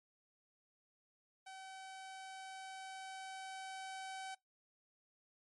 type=tone with level ramp; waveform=sawtooth; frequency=764 Hz; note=G5; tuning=45 cents flat; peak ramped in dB=-46 to -40 dBFS; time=1.46-4.35 s; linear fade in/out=10 ms; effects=noise-tail reverb RT60 0.2 s tail -26 dB re dry + MP3 48 kbps